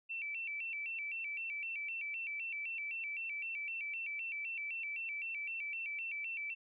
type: tone with vibrato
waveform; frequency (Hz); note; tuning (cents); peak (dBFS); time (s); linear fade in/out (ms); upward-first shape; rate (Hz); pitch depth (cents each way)
sine; 2496; D#7; +5; -38; 0.09-6.55; 20; square; 3.9; 130
effects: none